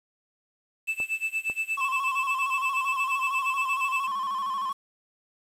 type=tone with tremolo; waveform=triangle; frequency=2637 Hz; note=E7; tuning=in tune; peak=-22 dBFS; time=0.87-4.07 s; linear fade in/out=20 ms; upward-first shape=sine; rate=8.5 Hz; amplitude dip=95%
type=clicks; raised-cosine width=1 ms; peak=-26 dBFS; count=2; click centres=1.002 / 1.499 s
type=tone with vibrato; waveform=triangle; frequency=1076 Hz; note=C6; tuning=48 cents sharp; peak=-25 dBFS; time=1.77-4.73 s; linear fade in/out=10 ms; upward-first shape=square; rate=13 Hz; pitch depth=55 cents each way
effects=resampled to 32000 Hz + 8-bit